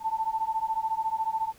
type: beating tone pair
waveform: sine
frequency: 880 / 894 Hz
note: A5 / A5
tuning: 0 / +27 cents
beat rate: 14 Hz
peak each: -29 dBFS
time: 0-1.53 s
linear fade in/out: 50 ms
effects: pink hiss -56 dBFS RMS until 1.58 s